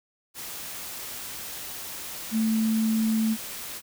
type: tone in noise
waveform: sine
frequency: 221.4 Hz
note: A3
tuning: 11 cents sharp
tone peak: -21 dBFS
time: 2.31-3.37 s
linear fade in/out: 50 ms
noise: white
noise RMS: -37 dBFS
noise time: 0.34-3.82 s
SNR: +13 dB
effects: none